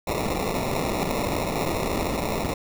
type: noise with sample-and-hold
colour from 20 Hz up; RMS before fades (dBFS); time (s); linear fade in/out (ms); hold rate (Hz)
white; -26; 0.07-2.54; 5; 1575
effects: none